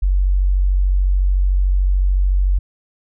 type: tone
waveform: sine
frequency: 46.83 Hz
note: F#1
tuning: 22 cents sharp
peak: -12 dBFS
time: 0.02-2.59 s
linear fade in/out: 10 ms
effects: none

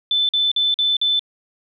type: tone bursts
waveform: sine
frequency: 3520 Hz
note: A7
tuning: in tune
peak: -15 dBFS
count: 5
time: 0.11-1.194 s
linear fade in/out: 2 ms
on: 180 ms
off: 46 ms
effects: none

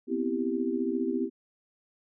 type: chord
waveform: sine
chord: C major seventh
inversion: third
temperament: equal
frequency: 246.9 / 261.6 / 329.6 / 392 Hz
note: B3 / C4 / E4 / G4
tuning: 0 / 0 / 0 / 0 cents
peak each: -32 dBFS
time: 0.07-1.3 s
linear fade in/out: 50 ms
effects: none

